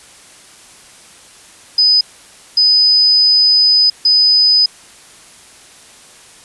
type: tone bursts at uneven times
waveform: sine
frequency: 5000 Hz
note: D#8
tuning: 8 cents sharp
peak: -7 dBFS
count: 3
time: 1.78-2.01 / 2.57-3.9 / 4.05-4.66 s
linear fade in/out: 5 ms
effects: white hiss -41 dBFS RMS until 6.44 s + resampled to 24000 Hz